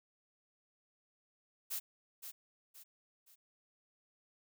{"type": "noise with echo", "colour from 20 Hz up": "blue", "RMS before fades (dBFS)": -39, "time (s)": [1.7, 1.8], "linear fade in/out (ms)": 20, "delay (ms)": 520, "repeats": 3, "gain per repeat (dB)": -8, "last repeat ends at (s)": 3.36, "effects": []}